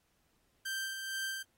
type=tone with tremolo; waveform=sawtooth; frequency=1568 Hz; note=G6; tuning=in tune; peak=-31 dBFS; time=0.65-1.43 s; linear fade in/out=10 ms; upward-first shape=sine; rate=2.2 Hz; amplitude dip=45%; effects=pink hiss -75 dBFS RMS until 1.57 s + AAC 48 kbps